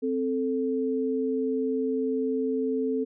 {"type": "tone pair together", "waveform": "sine", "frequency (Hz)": [261.6, 440], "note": ["C4", "A4"], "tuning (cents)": [0, 0], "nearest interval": "major sixth", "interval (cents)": 900, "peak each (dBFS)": -27, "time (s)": [0.02, 3.05], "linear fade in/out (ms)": 20, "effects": []}